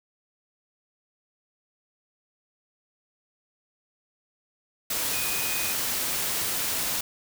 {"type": "tone in noise", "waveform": "sine", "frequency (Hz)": 2489, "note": "D#7", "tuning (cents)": 0, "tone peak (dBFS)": -34, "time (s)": [5.13, 5.73], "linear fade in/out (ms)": 5, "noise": "white", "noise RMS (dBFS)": -28, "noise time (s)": [4.9, 7.01], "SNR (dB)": -9, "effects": []}